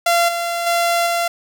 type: tone with level steps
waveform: sawtooth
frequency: 686 Hz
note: F5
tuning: 31 cents flat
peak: -9 / -16 / -11 / -13 dBFS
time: 0.06-1.28 s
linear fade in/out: 5 ms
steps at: 0.28 / 0.66 / 1.06 s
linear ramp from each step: 10 ms
effects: 7-bit

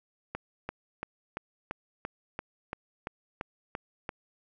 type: click train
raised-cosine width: 0.5 ms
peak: -19 dBFS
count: 12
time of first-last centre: 0.35-4.091 s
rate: 2.94 Hz
effects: none

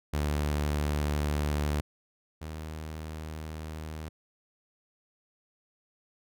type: tone pair in turn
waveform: sawtooth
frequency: 74 / 78.15 Hz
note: D2 / D#2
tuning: +14 / +8 cents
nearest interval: minor second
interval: 94 cents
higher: second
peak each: -23 / -33 dBFS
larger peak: first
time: 0.13-1.81 / 2.41-4.09 s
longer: neither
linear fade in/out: 10 ms
effects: none

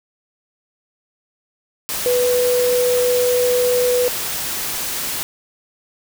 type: tone in noise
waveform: sine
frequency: 493.9 Hz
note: B4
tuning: in tune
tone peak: -14 dBFS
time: 2.06-4.08 s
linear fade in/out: 0 ms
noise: white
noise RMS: -24 dBFS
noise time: 1.89-5.23 s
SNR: +7 dB
effects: none

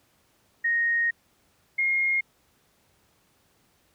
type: tone pair in turn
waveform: sine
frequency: 1864.7 / 2140 Hz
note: A#6 / C7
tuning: 0 / +38 cents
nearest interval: major second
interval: 238 cents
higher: second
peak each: -21 dBFS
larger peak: neither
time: 0.64-1.11 / 1.78-2.21 s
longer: first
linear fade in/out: 10 ms
effects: pink hiss -65 dBFS RMS until 3.94 s + high-pass 60 Hz 12 dB/octave

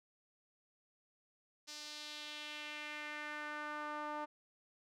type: tone with band-pass filter sweep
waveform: sawtooth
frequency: 299.2 Hz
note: D4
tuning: 32 cents sharp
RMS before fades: -45 dBFS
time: 1.67-4.26 s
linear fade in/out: 20 ms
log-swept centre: 5200 to 950 Hz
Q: 2.1
effects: none

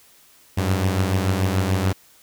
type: beating tone pair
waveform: sawtooth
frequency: 93.2 / 100.1 Hz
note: F#2 / G2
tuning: +13 / +37 cents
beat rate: 6.9 Hz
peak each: -16 / -20 dBFS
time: 0.57-1.93 s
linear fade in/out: 10 ms
effects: white hiss -53 dBFS RMS until 2.22 s

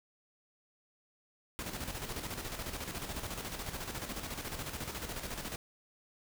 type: noise with tremolo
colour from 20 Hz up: pink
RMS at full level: -39 dBFS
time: 1.59-5.56 s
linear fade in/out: 0 ms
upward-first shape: square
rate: 14 Hz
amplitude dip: 50%
effects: none

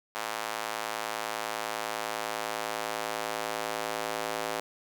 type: tone with high-pass filter sweep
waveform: square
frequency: 55 Hz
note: A1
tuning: in tune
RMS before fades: -34 dBFS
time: 0.15-4.6 s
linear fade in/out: 0 ms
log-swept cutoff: 840 to 560 Hz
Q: 1.1
effects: none

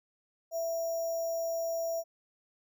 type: tone with sample-and-hold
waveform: sine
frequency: 663 Hz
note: E5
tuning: 10 cents sharp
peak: -30 dBFS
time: 0.51-2.04 s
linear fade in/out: 50 ms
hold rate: 6300 Hz
effects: none

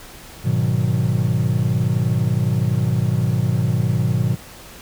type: chord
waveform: triangle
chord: G# minor seventh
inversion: none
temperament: equal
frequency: 103.83 / 123.47 / 155.56 / 185 Hz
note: G#2 / B2 / D#3 / F#3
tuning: 0 / 0 / 0 / 0 cents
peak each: -20 / -17 / -21 / -23 dBFS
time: 0.44-4.36 s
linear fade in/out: 20 ms
effects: pink hiss -40 dBFS RMS until 4.81 s

